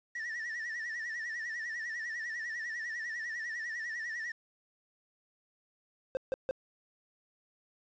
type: tone with vibrato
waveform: triangle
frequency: 1846 Hz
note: A#6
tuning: 17 cents flat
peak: -34 dBFS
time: 0.15-4.32 s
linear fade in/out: 5 ms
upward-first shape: sine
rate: 10 Hz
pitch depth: 95 cents each way
type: tone bursts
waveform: triangle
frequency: 523.3 Hz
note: C5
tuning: in tune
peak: -27 dBFS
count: 3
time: 6.15-6.51 s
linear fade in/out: 0 ms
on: 20 ms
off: 150 ms
effects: resampled to 16000 Hz + 10-bit